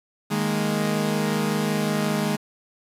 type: chord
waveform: sawtooth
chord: D# suspended fourth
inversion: none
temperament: equal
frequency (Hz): 155.56 / 207.7 / 233.1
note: D#3 / G#3 / A#3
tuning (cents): 0 / 0 / 0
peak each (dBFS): -23 / -20 / -25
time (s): 0.3-2.37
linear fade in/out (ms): 20
effects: resampled to 32000 Hz + 7-bit